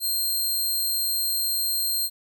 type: tone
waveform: 10% pulse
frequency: 4186 Hz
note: C8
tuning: in tune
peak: -16 dBFS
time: 0-2.1 s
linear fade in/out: 50 ms
effects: none

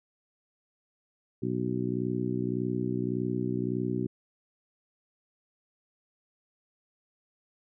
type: harmonic tone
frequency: 61.74 Hz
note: B1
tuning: in tune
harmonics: 2 / 3 / 4 / 5 / 6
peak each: -34 / -34 / -34 / -34 / -34 dBFS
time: 1.42-4.07 s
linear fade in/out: 10 ms
effects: none

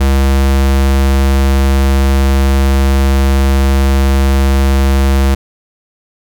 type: tone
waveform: square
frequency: 67.8 Hz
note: C#2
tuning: 38 cents flat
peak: -8 dBFS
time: 0-5.35 s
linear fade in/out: 10 ms
effects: none

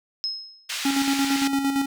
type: tone with exponential decay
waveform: sine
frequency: 5160 Hz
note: E8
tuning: 38 cents flat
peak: -22 dBFS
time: 0.24-0.75 s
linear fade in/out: 0 ms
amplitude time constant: 110 ms
type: band-pass noise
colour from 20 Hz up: white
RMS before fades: -30 dBFS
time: 0.69-1.48 s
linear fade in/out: 10 ms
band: 1600 to 4900 Hz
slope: 12 dB/octave
type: tone with tremolo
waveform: square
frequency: 275.5 Hz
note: C#4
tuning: 11 cents flat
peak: -20 dBFS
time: 0.85-1.86 s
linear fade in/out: 5 ms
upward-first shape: square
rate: 8.8 Hz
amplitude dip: 45%
effects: none

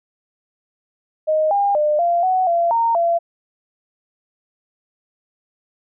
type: tone with pitch steps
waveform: sine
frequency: 622 / 805 / 601 / 690 / 745 / 683 / 922 / 680 Hz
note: D#5 / G5 / D5 / F5 / F#5 / F5 / A#5 / F5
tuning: -1 / +46 / +40 / -21 / +12 / -39 / -19 / -46 cents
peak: -14 dBFS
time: 1.27-3.19 s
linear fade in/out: 20 ms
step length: 240 ms
effects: none

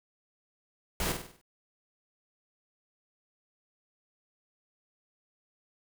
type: noise with echo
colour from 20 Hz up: pink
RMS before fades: -31 dBFS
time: 1-1.12 s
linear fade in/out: 2 ms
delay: 49 ms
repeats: 6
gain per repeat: -6 dB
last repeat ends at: 1.414 s
effects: none

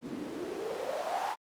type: noise with band-pass filter sweep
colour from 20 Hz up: white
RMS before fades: -36 dBFS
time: 0.01-1.36 s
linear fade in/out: 50 ms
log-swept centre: 230 to 900 Hz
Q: 5.6
effects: Opus 48 kbps

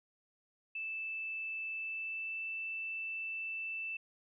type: tone with pitch glide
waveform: sine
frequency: 2637 to 2652 Hz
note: E7 to E7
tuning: 0 to +10 cents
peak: -37 dBFS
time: 0.75-3.97 s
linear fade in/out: 5 ms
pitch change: +10 cents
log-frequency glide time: 1.73-2.49 s
effects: none

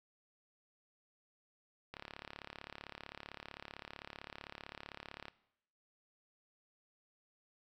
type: click train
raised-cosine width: 0.3 ms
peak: -29 dBFS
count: 120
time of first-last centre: 1.94-5.283 s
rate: 35.6 Hz
effects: noise-tail reverb RT60 0.8 s tail -19 dB re dry

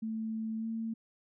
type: tone with pitch glide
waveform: sine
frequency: 221.4 to 225.1 Hz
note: A3 to A3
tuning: +11 to +40 cents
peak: -33 dBFS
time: 0.02-0.94 s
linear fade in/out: 10 ms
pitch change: +29 cents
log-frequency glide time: 0.58-0.66 s
effects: none

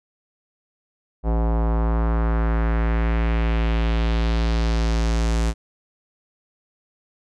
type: tone with low-pass filter sweep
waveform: square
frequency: 56.3 Hz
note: A1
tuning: 40 cents sharp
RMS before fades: -20 dBFS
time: 1.23-5.54 s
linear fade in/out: 50 ms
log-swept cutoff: 770 to 7900 Hz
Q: 1.6
effects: none

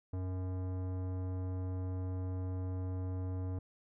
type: tone with tanh clipping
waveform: sine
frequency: 92.5 Hz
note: F#2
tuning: in tune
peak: -37 dBFS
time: 0.13-3.59 s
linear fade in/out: 5 ms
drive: 17 dB
effects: none

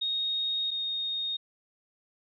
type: tone pair in turn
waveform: sine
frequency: 3729 / 3708 Hz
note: A#7 / A#7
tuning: 0 / -10 cents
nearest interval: unison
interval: 10 cents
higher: first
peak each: -27 / -29 dBFS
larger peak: first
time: 0.01-0.71 / 0.71-1.37 s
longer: first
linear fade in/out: 10 ms
effects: none

